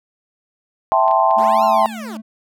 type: chord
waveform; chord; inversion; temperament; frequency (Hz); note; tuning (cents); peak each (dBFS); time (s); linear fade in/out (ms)
sine; A minor seventh; second; equal; 659.3 / 784 / 880 / 1046.5; E5 / G5 / A5 / C6; 0 / 0 / 0 / 0; -17; 0.92-1.86; 0
type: clicks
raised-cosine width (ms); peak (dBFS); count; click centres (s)
0.3; -21; 4; 1.081 / 1.112 / 1.31 / 1.442
type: tone with vibrato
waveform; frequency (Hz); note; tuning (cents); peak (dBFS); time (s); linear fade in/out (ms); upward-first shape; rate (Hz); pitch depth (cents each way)
triangle; 220; A3; 0; -26; 1.36-2.22; 20; sine; 5.9; 16
type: linear two-way sweep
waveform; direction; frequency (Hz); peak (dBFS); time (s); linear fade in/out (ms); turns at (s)
15% pulse; up then down; 271.6 to 1418 to 271.6; -25; 1.38-2.17; 2; 1.64
effects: none